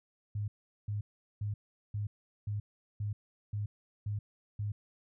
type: tone bursts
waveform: sine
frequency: 103.83 Hz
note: G#2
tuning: in tune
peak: -32 dBFS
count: 9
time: 0.35-4.72 s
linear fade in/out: 5 ms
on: 130 ms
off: 400 ms
effects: none